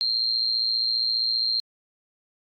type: tone with amplitude modulation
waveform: sine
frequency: 4186 Hz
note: C8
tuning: in tune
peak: -18 dBFS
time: 0.01-1.6 s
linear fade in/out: 0 ms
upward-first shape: sine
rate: 115 Hz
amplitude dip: 75%
effects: AAC 64 kbps